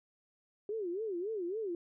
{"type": "tone with vibrato", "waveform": "sine", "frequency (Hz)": 392, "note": "G4", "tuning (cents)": 0, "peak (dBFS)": -34, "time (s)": [0.69, 1.75], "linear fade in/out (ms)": 2, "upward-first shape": "sine", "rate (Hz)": 3.6, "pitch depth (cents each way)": 240, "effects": []}